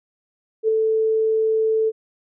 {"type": "tone with ADSR envelope", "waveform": "sine", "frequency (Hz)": 440.8, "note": "A4", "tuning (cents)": 3, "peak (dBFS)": -13, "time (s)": [0.63, 1.92], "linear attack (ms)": 53, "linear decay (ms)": 4, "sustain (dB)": -3, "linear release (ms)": 40, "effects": []}